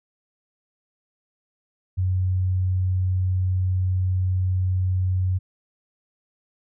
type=tone; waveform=sine; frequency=92.5 Hz; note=F#2; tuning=in tune; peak=-19 dBFS; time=1.97-5.39 s; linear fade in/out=20 ms; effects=none